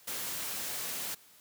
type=noise; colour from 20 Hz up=white; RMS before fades=-37 dBFS; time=0.07-1.15 s; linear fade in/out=10 ms; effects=white hiss -59 dBFS RMS until 1.4 s + high-pass 80 Hz 12 dB/octave